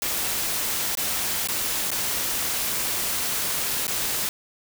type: noise with dropouts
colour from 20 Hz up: white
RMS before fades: -26 dBFS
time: 0.02-4.29 s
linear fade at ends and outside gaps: 1 ms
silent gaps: 0.952-0.972 / 1.473-1.486 / 1.905-1.915 / 3.868-3.879 s
effects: none